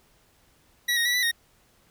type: tone with pitch steps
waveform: 25% pulse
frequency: 1932 / 1866 / 1948 / 1978 / 1861 Hz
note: B6 / A#6 / B6 / B6 / A#6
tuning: -39 / +1 / -24 / +2 / -3 cents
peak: -18 dBFS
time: 0.88-1.315 s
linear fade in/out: 10 ms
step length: 87 ms
effects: pink hiss -62 dBFS RMS until 1.9 s